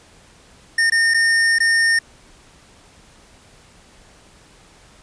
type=tone with dropouts; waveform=square; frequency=1826 Hz; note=A#6; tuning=36 cents flat; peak=-14 dBFS; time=0.78-1.99 s; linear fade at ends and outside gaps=5 ms; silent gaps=0.9-0.92 / 1.139-1.143 / 1.586-1.602 s; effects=pink hiss -49 dBFS RMS until 5.02 s + resampled to 22050 Hz